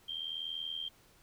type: tone with amplitude modulation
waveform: sine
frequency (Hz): 3176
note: G7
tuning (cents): +22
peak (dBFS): -33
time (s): 0.08-0.89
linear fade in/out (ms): 10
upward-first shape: sine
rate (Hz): 80.6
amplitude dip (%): 80
effects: pink hiss -64 dBFS RMS until 1.22 s